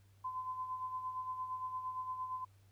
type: tone with tremolo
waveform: sine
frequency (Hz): 1023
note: C6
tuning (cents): -39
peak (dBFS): -36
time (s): 0.24-2.45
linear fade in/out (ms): 10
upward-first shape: sine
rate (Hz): 8.7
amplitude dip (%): 55
effects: added 98 Hz sine -62 dBFS peak until 2.71 s + pink hiss -73 dBFS RMS until 2.71 s